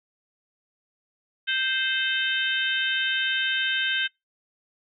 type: harmonic tone with a mistuned harmonic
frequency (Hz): 523.3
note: C5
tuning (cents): 0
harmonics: 3 / 4 / 5 / 6 / 7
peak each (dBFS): -26 / -35 / -31 / -27 / -31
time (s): 1.47-4.08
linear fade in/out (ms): 20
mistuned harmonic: 6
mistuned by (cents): -31
effects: noise-tail reverb RT60 0.2 s tail -25 dB re dry